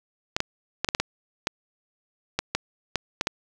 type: clicks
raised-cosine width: 0.2 ms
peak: -6 dBFS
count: 12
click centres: 0.365 / 0.404 / 0.846 / 0.888 / 0.949 / 1 / 1.471 / 2.39 / 2.55 / 2.957 / 3.211 / 3.271 s
effects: none